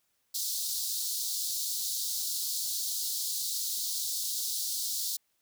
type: high-pass noise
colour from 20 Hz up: pink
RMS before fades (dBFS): -33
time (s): 0.34-5.17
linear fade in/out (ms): 10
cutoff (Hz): 3900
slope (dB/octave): 48
effects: white hiss -75 dBFS RMS until 5.41 s